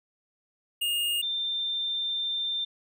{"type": "tone pair in turn", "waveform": ["square", "sine"], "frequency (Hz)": [2837, 3586], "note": ["F7", "A7"], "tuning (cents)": [27, 32], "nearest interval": "major third", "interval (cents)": 405, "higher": "second", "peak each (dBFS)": [-26, -27], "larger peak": "first", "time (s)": [[0.81, 1.22], [1.22, 2.65]], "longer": "second", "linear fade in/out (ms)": 10, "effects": []}